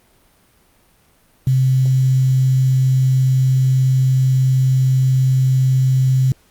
sine tone with quantisation, 130.81 Hz, C3, in tune, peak -11 dBFS, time 1.47-6.32 s, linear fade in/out 2 ms, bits 6, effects pink hiss -55 dBFS RMS until 6.5 s + Opus 32 kbps

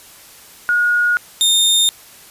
sine / sawtooth tone pair in turn, 1442 / 3647 Hz, F#6 / A#7, -45 / -39 cents, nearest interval octave + major third, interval 1606 cents, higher second, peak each -12 / -8 dBFS, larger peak second, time 0.69-1.17 / 1.41-1.89 s, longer neither, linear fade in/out 0 ms, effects white hiss -42 dBFS RMS until 2.3 s + resampled to 32000 Hz

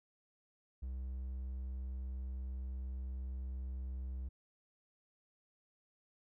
triangle tone, 64.3 Hz, C2, 30 cents flat, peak -37 dBFS, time 0.82-4.29 s, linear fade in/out 10 ms, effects none

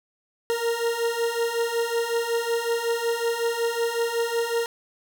40% pulse beating tone pair, 462.1 / 467.5 Hz, A#4 / A#4, -15 / +5 cents, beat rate 5.4 Hz, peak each -27 / -24 dBFS, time 0.5-4.66 s, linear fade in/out 0 ms, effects none

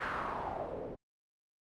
white noise with low-pass filter sweep, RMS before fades -38 dBFS, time 0-0.96 s, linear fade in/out 20 ms, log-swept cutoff 1600 to 420 Hz, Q 2.8, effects Opus 48 kbps

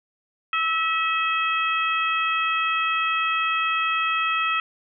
harmonic tone with a mistuned harmonic, 644 Hz, E5, 41 cents flat, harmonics 2 / 3 / 4 / 5, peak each -23 / -30 / -25 / -31 dBFS, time 0.53-4.6 s, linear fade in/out 2 ms, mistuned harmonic 2, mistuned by +23 cents, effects none

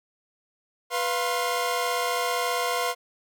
sawtooth tone cluster, 492.4 / 697 / 1063 Hz, B4 / F5 / C6, -5 / -4 / +27 cents, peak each -25 dBFS, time 0.9-2.95 s, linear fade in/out 50 ms, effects none

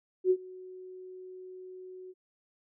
sine tone with ADSR envelope, 370 Hz, F#4, in tune, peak -19 dBFS, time 0.24-2.14 s, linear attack 64 ms, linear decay 61 ms, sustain -24 dB, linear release 38 ms, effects none

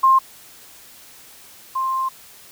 sine tone pair in turn, 1060 / 1052.7 Hz, C6 / C6, +22 / +10 cents, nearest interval unison, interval 12 cents, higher first, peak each -10 / -19 dBFS, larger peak first, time 0.03-0.19 / 1.75-2.09 s, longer second, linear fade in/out 10 ms, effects white hiss -45 dBFS RMS until 2.51 s

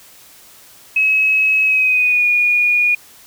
sine tone with pitch glide, 2565 to 2445 Hz, E7 to D#7, -48 to -31 cents, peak -11 dBFS, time 0.96-2.95 s, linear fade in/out 5 ms, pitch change -83 cents, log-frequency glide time 1.64-2.26 s, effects white hiss -44 dBFS RMS until 3.26 s

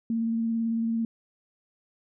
sine tone with vibrato, 227.9 Hz, A#3, 39 cents flat, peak -24 dBFS, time 0.1-1.05 s, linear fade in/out 2 ms, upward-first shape square, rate 18 Hz, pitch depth 13 cents each way, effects none

